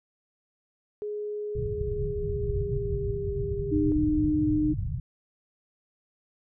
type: tone with pitch glide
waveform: sine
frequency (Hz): 418.1 to 401.5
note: G#4 to G4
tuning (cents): +12 to +41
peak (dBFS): -30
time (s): 1.02-3.92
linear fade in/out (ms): 0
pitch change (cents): -71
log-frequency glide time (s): 1.65-3.07
type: low-pass noise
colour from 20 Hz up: white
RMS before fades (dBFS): -31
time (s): 1.55-5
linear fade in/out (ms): 5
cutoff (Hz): 150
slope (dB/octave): 48
type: tone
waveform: sine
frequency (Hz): 304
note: D#4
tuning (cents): -40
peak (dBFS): -22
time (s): 3.71-4.74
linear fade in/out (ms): 20
effects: none